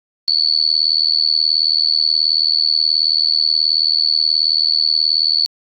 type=tone with amplitude modulation; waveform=sine; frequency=4435 Hz; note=C#8; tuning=in tune; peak=-8 dBFS; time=0.28-5.46 s; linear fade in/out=0 ms; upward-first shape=sine; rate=78.6 Hz; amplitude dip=100%; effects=Opus 48 kbps